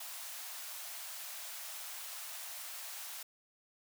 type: high-pass noise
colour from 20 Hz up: white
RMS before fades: -45 dBFS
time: 0-3.23 s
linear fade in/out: 5 ms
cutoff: 600 Hz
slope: 48 dB/octave
effects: none